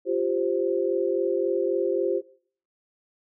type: chord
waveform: sine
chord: F suspended second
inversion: none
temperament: just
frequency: 349.2 / 392.9 / 523.8 Hz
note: F4 / G4 / C5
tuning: 0 / +4 / +2 cents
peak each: -26 / -26 / -27 dBFS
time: 0.05-2.22 s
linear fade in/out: 50 ms
effects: noise-tail reverb RT60 0.5 s tail -18 dB re dry